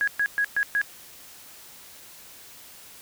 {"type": "tone bursts", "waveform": "sine", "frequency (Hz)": 1659, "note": "G#6", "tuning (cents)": -2, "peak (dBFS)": -20, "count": 5, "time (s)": [0.01, 0.815], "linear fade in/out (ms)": 0, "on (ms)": 65, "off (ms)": 120, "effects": ["white hiss -47 dBFS RMS until 3.01 s"]}